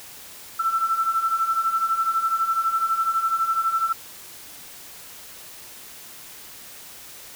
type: beating tone pair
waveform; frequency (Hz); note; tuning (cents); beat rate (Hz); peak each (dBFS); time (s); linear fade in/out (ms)
sine; 1326 / 1338; E6 / E6; +10 / +25; 12; -26 / -21; 0.59-3.93; 10
effects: white hiss -42 dBFS RMS until 7.35 s